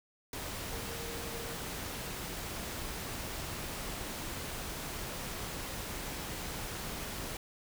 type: tone in noise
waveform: sine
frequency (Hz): 463.9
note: A#4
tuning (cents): -8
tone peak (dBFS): -46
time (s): 0.72-1.55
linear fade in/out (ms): 2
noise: pink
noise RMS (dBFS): -40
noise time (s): 0.33-7.37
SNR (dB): -9
effects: none